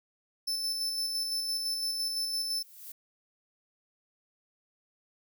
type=tone with tremolo; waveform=40% pulse; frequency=5280 Hz; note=E8; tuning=2 cents sharp; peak=-28 dBFS; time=0.47-2.63 s; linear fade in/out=10 ms; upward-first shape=square; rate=5.9 Hz; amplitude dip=30%
type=noise with exponential growth; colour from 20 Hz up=violet; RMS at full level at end=-42 dBFS; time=2.23-2.92 s; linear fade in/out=5 ms; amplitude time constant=150 ms
effects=none